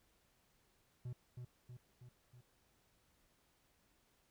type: tone with echo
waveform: triangle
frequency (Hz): 123.47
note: B2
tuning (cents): 0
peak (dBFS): -40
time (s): 1.05-1.13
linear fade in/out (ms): 5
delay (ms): 320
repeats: 4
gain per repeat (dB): -4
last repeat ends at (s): 2.41
effects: pink hiss -75 dBFS RMS until 4.3 s